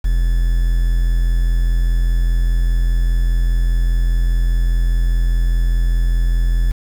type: tone with quantisation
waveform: triangle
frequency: 42.47 Hz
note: F1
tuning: 48 cents flat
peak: -10 dBFS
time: 0.04-6.72 s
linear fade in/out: 10 ms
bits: 6
effects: none